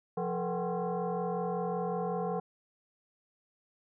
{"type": "tone with frequency modulation", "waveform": "sine", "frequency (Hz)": 130.81, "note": "C3", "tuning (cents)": 0, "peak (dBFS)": -30, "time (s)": [0.17, 2.4], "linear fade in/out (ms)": 5, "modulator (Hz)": 307, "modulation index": 2.5, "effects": []}